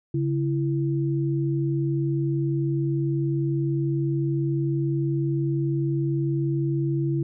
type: tone pair together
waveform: sine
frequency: 139.82 / 333.6 Hz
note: C#3 / E4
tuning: +15 / +21 cents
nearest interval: octave + minor third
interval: 1506 cents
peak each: -23 / -26 dBFS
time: 0.14-7.23 s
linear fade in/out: 5 ms
effects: none